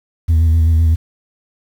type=tone with vibrato; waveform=sine; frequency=81.3 Hz; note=E2; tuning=23 cents flat; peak=-6 dBFS; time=0.28-0.96 s; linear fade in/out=20 ms; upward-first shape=square; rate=7.8 Hz; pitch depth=28 cents each way; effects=tanh soft clip ceiling -8 dBFS + 7-bit